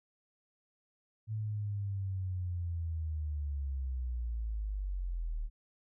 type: linear sweep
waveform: sine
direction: down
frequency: 110 to 37 Hz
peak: -33 dBFS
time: 1.27-5.5 s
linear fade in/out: 50 ms
effects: none